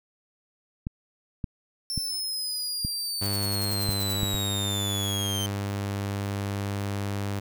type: clicks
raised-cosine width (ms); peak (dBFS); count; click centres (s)
5; -17; 7; 0.869 / 1.442 / 1.977 / 2.849 / 3.891 / 4.232 / 4.344
type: linear sweep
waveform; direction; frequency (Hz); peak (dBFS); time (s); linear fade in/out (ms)
sawtooth; down; 5380 to 3107; -26; 1.9-5.46; 0
type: tone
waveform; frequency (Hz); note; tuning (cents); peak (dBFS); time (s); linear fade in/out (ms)
sawtooth; 100.2; G2; +38; -24; 3.21-7.4; 10
type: noise bursts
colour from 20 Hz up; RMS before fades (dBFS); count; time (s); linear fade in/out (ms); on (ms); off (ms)
violet; -35; 10; 3.23-4.132; 5; 38; 58
effects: none